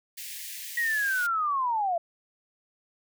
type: high-pass noise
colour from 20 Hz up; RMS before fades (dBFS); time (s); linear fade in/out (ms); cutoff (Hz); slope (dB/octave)
white; -39; 0.17-1.27; 10; 1700; 96
type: linear sweep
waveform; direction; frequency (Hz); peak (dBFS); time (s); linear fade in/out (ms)
sine; down; 1922 to 659.3; -24; 0.77-1.98; 5
effects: none